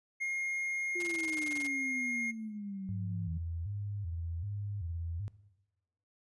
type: tone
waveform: triangle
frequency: 2138 Hz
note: C7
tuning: 37 cents sharp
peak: -30 dBFS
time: 0.2-2.32 s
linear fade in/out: 20 ms
type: exponential sweep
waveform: sine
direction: down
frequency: 355.7 to 159.8 Hz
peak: -38 dBFS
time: 0.95-3.38 s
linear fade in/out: 10 ms
type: noise bursts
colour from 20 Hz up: white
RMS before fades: -43 dBFS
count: 15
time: 1-1.67 s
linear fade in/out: 2 ms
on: 26 ms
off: 20 ms
type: tone with vibrato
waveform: sine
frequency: 92.5 Hz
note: F#2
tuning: in tune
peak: -35 dBFS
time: 2.89-5.28 s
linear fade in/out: 0 ms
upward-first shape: square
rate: 1.3 Hz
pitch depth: 170 cents each way
effects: noise-tail reverb RT60 1.0 s tail -19 dB re dry + resampled to 24000 Hz